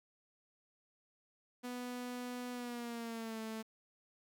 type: tone with pitch glide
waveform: sawtooth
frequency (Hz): 246.9 to 221.2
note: B3 to A3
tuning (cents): 0 to +9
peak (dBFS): -37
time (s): 1.63-3.63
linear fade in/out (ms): 20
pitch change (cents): -191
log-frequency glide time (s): 2.52-3.4
effects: 11-bit